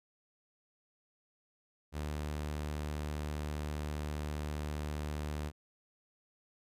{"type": "tone", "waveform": "sawtooth", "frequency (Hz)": 75, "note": "D2", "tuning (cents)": 37, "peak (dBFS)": -32, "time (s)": [1.92, 5.52], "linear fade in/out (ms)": 50, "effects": ["resampled to 32000 Hz"]}